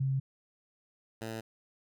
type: tone pair in turn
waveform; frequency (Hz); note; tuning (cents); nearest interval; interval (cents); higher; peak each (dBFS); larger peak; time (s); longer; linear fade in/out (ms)
sine / 10% pulse; 134.4 / 112.16; C3 / A2; +47 / +34; minor third; 313; first; -27 / -29; first; 0-0.2 / 1.21-1.41; neither; 10
effects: none